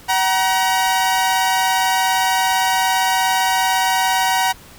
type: tone pair together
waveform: sawtooth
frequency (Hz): 755.7 / 949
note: F#5 / A#5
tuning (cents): +36 / +31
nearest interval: major third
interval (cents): 395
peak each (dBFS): -14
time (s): 0.08-4.53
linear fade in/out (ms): 20
effects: pink hiss -43 dBFS RMS until 4.78 s